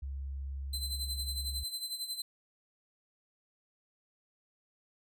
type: tone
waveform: sine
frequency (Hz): 68.3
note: C#2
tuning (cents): -25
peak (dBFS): -36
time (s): 0.02-1.64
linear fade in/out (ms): 10
type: tone with tremolo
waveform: sawtooth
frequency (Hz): 4061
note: B7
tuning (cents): +48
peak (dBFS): -31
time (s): 0.73-2.22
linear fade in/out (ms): 5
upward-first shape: sine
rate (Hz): 11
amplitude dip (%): 70
effects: none